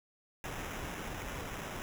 pink noise with sample-and-hold, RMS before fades -41 dBFS, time 0.44-1.82 s, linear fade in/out 0 ms, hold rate 4410 Hz, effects none

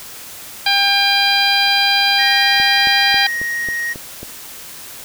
harmonic tone, 799 Hz, G5, 33 cents sharp, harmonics 1 / 2 / 3 / 4 / 5 / 6, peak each -19 / -19 / -19 / -19 / -19 / -19 dBFS, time 0.66-3.27 s, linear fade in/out 5 ms
triangle tone, 1878 Hz, A#6, 12 cents sharp, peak -17 dBFS, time 2.18-3.94 s, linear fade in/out 20 ms
click train, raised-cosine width 2 ms, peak -17 dBFS, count 7, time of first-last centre 2.6-4.23 s, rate 3.68 Hz
effects white hiss -34 dBFS RMS until 5.04 s

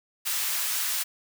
white high-pass noise, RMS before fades -28 dBFS, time 0.25-1.04 s, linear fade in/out 20 ms, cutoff 1100 Hz, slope 12 dB/octave, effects none

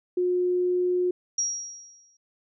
sine tone, 359.9 Hz, F#4, 48 cents flat, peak -21 dBFS, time 0.17-1.11 s, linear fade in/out 5 ms
sine tone with exponential decay, 5670 Hz, F8, 25 cents sharp, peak -21 dBFS, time 1.38-2.17 s, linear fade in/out 5 ms, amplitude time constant 170 ms
effects none

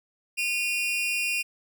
40% pulse tone pair together, 2453 / 2753 Hz, D#7 / F7, -25 / -25 cents, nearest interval major second, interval 200 cents, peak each -27 dBFS, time 0.37-1.43 s, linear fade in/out 20 ms, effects none

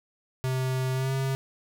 square tone with pitch glide, 130 to 134.12 Hz, C3 to C3, -11 to +43 cents, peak -26 dBFS, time 0.44-1.35 s, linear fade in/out 0 ms, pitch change +54 cents, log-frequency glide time 0.93-1.13 s, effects none

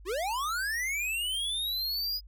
square linear sweep, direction up, 320.1 to 5000 Hz, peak -30 dBFS, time 0.05-2.21 s, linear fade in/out 50 ms, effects added 50 Hz sine -47 dBFS peak until 2.27 s

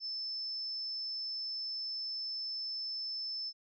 sine tone, 5270 Hz, E8, 1 cent flat, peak -36 dBFS, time 0-3.53 s, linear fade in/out 50 ms, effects none

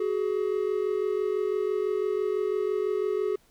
triangle tone pair together, 375.4 / 421.4 Hz, F#4 / G#4, +25 / +25 cents, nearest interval major second, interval 200 cents, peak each -26 / -25 dBFS, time 0-3.36 s, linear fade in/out 5 ms, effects pink hiss -63 dBFS RMS until 3.5 s

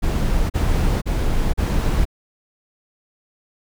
brown noise bursts, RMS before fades -18 dBFS, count 4, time 0.02-2.054 s, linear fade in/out 20 ms, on 480 ms, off 38 ms, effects none

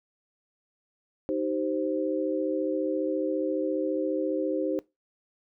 sine chord, C minor, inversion first, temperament equal with one note detuned, 311.1 / 385.7 / 523.3 Hz, Eb4 / G4 / C5, 0 / -28 / 0 cents, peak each -29 / -31 / -30 dBFS, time 1.29-4.79 s, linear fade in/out 0 ms, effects noise-tail reverb RT60 0.2 s tail -20 dB re dry

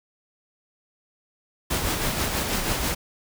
pink noise with tremolo, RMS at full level -24 dBFS, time 1.7-2.95 s, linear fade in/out 10 ms, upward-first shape sine, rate 6.2 Hz, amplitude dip 40%, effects none

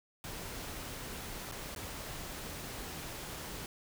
pink noise with dropouts, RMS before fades -43 dBFS, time 0.24-3.66 s, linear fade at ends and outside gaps 1 ms, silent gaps 1.514-1.521 / 1.749-1.761 s, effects none

